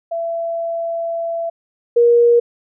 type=tone pair in turn; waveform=sine; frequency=670 / 473.8 Hz; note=E5 / A#4; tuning=+28 / +28 cents; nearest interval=tritone; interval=600 cents; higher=first; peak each=-19 / -8 dBFS; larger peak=second; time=0.11-1.5 / 1.96-2.4 s; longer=first; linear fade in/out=10 ms; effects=none